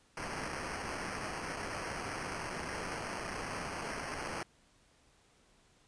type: noise with sample-and-hold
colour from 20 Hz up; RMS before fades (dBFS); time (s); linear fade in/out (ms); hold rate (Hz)
white; -40; 0.17-4.43; 2; 3675
effects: pink hiss -67 dBFS RMS until 5.87 s + resampled to 22050 Hz